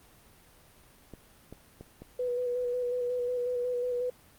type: clicks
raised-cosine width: 2 ms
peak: -30 dBFS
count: 4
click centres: 1.137 / 1.526 / 1.81 / 2.02 s
type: tone with vibrato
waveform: sine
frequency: 492.4 Hz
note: B4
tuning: 5 cents flat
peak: -28 dBFS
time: 2.19-4.1 s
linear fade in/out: 5 ms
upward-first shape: square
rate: 5.5 Hz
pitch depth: 19 cents each way
effects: pink hiss -58 dBFS RMS until 4.38 s + Opus 32 kbps